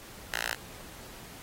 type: tone with high-pass filter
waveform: 5% pulse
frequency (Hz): 57.5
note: A#1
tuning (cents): -23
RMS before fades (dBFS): -33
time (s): 0.32-0.55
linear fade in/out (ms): 10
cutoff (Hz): 1400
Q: 1.2
effects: pink hiss -48 dBFS RMS until 1.42 s + AAC 48 kbps